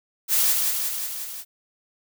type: noise with echo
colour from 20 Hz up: blue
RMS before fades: -20 dBFS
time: 0.28-0.55 s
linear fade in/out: 50 ms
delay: 180 ms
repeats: 5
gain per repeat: -3 dB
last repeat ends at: 1.45 s
effects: none